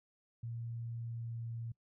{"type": "tone with pitch glide", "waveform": "sine", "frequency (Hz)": [116.54, 115.73], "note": ["A#2", "A#2"], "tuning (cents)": [0, -12], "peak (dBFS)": -39, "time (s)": [0.43, 1.72], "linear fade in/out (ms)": 5, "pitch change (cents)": -12, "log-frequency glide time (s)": [0.97, 1.44], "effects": ["noise-tail reverb RT60 0.1 s tail -24 dB re dry"]}